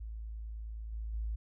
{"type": "tone with level steps", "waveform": "sine", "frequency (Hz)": 54.7, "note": "A1", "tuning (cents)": -9, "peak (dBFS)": [-39, -36, -33], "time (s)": [0, 1.36], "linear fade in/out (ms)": 10, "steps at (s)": [0.92, 1.13], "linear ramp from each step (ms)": 10, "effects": []}